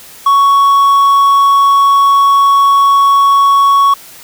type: tone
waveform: triangle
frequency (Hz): 1114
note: C#6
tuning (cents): +8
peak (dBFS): -3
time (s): 0.26-3.94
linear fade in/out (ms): 5
effects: white hiss -35 dBFS RMS until 4.23 s